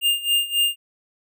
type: tone with tremolo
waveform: square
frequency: 2809 Hz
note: F7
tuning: 9 cents sharp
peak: -16 dBFS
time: 0.01-0.76 s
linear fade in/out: 50 ms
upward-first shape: sine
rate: 3.7 Hz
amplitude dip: 85%
effects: none